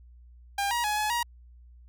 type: tone with pitch steps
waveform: sawtooth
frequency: 801 / 953 / 841 / 849 / 950 Hz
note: G5 / A#5 / G#5 / G#5 / A#5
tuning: +37 / +38 / +22 / +38 / +33 cents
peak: -22 dBFS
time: 0.58-1.23 s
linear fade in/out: 5 ms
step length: 130 ms
effects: added 60 Hz sine -49 dBFS peak until 1.88 s